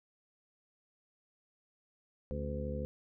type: harmonic tone with a mistuned harmonic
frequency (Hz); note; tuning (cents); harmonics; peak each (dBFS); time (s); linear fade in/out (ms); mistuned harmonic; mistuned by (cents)
72.6; D2; -19; 1 / 2 / 3 / 4 / 5 / 6 / 7; -39 / -42 / -42 / -50 / -50 / -47 / -41; 2.31-2.85; 0; 4; -86
effects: none